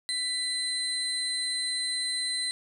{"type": "tone cluster", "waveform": "sine", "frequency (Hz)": [1985, 4056, 8620], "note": ["B6", "B7", "C#9"], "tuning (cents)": [8, 45, -49], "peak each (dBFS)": [-37, -29, -34], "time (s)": [0.09, 2.51], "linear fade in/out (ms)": 0, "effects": ["9-bit"]}